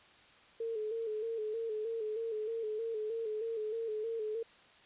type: tone with vibrato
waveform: sine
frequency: 442.4 Hz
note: A4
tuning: 9 cents sharp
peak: -34 dBFS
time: 0.6-4.43 s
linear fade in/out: 5 ms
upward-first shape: square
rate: 3.2 Hz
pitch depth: 54 cents each way
effects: white hiss -60 dBFS RMS until 4.85 s + resampled to 8000 Hz